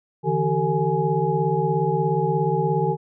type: tone cluster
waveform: sine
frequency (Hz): 146.6 / 163.5 / 385.4 / 450.9 / 836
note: D3 / E3 / G4 / A4 / G#5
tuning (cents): -3 / -14 / -29 / +42 / +11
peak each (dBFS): -25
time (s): 0.23-2.97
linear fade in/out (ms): 50
effects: none